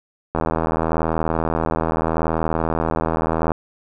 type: click train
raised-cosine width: 1 ms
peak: -6 dBFS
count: 257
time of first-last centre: 0.35-3.518 s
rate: 80.8 Hz
effects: none